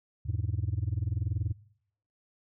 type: chord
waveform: sine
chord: E major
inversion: none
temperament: just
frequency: 82.41 / 103.01 / 123.61 Hz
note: E2 / G#2 / B2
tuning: 0 / -14 / +2 cents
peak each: -31 / -29 / -33 dBFS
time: 0.25-1.53 s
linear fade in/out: 20 ms
effects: noise-tail reverb RT60 0.7 s tail -25 dB re dry + tanh soft clip ceiling -24 dBFS